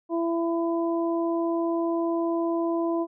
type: harmonic tone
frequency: 334.9 Hz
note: E4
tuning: 27 cents sharp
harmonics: 1 / 2 / 3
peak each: -24 / -30 / -34 dBFS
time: 0.09-3.07 s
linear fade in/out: 50 ms
effects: none